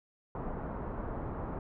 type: low-pass noise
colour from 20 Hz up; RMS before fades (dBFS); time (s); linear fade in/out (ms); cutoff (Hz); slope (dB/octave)
pink; -38; 0.35-1.59; 2; 1200; 24
effects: none